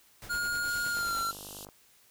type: noise with tremolo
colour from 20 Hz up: pink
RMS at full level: -44 dBFS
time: 0.22-1.23 s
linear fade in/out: 0 ms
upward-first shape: triangle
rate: 9.6 Hz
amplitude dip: 65%
type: tone with pitch glide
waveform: square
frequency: 1425 to 1363 Hz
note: F6 to F6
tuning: +34 to -43 cents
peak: -30 dBFS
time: 0.29-1.32 s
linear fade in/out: 20 ms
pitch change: -77 cents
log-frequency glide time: 0.89-1.19 s
type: band-pass noise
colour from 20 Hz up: white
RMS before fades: -46 dBFS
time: 0.68-1.65 s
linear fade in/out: 0 ms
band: 2700 to 14000 Hz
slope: 96 dB/octave
type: click train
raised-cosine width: 1 ms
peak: -33 dBFS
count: 37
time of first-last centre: 0.97-1.689 s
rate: 50.1 Hz
effects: white hiss -62 dBFS RMS until 2.1 s